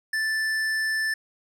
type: tone with hard clipping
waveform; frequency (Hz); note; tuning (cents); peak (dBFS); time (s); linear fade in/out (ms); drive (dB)
sine; 1760; A6; 0; -25; 0.13-1.14; 5; 11
effects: none